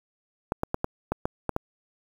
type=clicks; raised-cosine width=1 ms; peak=-11 dBFS; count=8; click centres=0.521 / 0.634 / 0.744 / 0.844 / 1.12 / 1.255 / 1.493 / 1.564 s; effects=7-bit